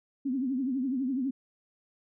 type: tone with vibrato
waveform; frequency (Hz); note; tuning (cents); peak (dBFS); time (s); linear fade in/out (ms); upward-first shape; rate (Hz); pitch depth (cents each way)
sine; 261.6; C4; 0; -27; 0.25-1.31; 10; triangle; 12; 150
effects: none